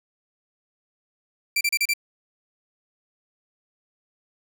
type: tone bursts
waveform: sawtooth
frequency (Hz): 2349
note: D7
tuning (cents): 0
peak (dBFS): -16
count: 5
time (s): 1.56-1.937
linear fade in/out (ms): 5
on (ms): 49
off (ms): 33
effects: none